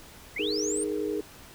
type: linear sweep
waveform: sine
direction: up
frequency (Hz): 1953 to 9080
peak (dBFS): -30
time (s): 0.36-0.84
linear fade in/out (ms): 5
type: chord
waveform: sine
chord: D# suspended fourth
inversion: none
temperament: equal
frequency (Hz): 311.1 / 415.3 / 466.2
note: D#4 / G#4 / A#4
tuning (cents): 0 / 0 / 0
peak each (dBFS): -32 / -30 / -34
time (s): 0.39-1.21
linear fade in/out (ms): 5
effects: pink hiss -49 dBFS RMS until 1.54 s